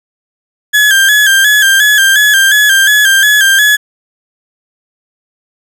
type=tone with vibrato; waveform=35% pulse; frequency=1641 Hz; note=G#6; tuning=21 cents flat; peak=-3 dBFS; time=0.73-3.77 s; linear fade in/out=20 ms; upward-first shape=square; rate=2.8 Hz; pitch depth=60 cents each way; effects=none